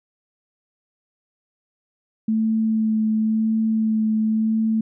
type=tone with vibrato; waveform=sine; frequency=219.6 Hz; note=A3; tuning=3 cents flat; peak=-17 dBFS; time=2.28-4.81 s; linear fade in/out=5 ms; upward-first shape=sine; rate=0.95 Hz; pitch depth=14 cents each way; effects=none